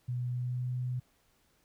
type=tone with pitch glide; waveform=sine; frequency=123.47 to 125.41 Hz; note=B2 to B2; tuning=0 to +27 cents; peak=-31 dBFS; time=0.08-1 s; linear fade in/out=10 ms; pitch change=+27 cents; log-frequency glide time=0.31-0.7 s; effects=pink hiss -70 dBFS RMS until 1.64 s